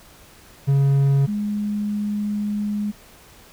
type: tone pair in turn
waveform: triangle / sine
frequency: 138.59 / 207.7 Hz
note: C#3 / G#3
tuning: 0 / 0 cents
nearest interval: perfect fifth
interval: 700 cents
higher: second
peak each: -12 / -21 dBFS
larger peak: first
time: 0.67-1.27 / 1.27-2.92 s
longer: second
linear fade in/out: 20 ms
effects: pink hiss -48 dBFS RMS until 3.52 s